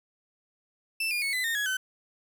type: tone with pitch steps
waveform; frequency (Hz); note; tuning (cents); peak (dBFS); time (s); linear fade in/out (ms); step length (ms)
35% pulse; 2655 / 2421 / 2207 / 2012 / 1834.5 / 1672.5 / 1524.9; E7 / D#7 / C#7 / B6 / A#6 / G#6 / G6; +12 / -48 / -8 / +32 / -28 / +12 / -48; -25; 1-1.77; 5; 110
effects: none